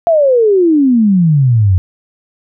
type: exponential sweep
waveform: sine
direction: down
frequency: 691 to 88.1 Hz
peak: -6 dBFS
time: 0.07-1.78 s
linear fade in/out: 0 ms
effects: none